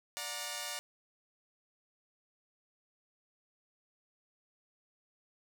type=chord; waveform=5% pulse; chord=D augmented; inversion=none; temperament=equal with one note detuned; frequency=587.3 / 724.3 / 932.3 Hz; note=D5 / F#5 / A#5; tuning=0 / -37 / 0 cents; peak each=-31 dBFS; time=0.17-0.79 s; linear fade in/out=0 ms; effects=none